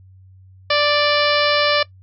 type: harmonic tone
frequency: 587.3 Hz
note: D5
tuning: in tune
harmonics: 1 / 2 / 3 / 4 / 5 / 6 / 7 / 8 / 9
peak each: -18 / -21 / -23 / -24 / -25 / -26 / -26 / -27 / -28 dBFS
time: 0.7-1.83 s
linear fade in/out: 5 ms
effects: noise-tail reverb RT60 0.1 s tail -20 dB re dry + added 94 Hz sine -43 dBFS peak until 2.02 s